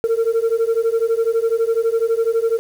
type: beating tone pair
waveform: sine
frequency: 450 / 462 Hz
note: A4 / A#4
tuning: +39 / -16 cents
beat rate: 12 Hz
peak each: -16 dBFS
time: 0.04-2.59 s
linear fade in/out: 0 ms
effects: tanh soft clip ceiling -12 dBFS + 7-bit